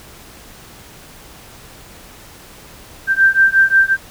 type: beating tone pair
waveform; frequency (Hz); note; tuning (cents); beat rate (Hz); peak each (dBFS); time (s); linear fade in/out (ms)
sine; 1568 / 1573.6; G6 / G6; 0 / +6; 5.6; -12; 3.07-3.97; 50
effects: pink hiss -40 dBFS RMS until 4.1 s